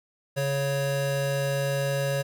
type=tone pair together; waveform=square; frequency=139.89 / 554.4 Hz; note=C#3 / C#5; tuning=+16 / 0 cents; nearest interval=2 octaves; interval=2384 cents; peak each=-28 dBFS; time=0.36-2.23 s; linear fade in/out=20 ms; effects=none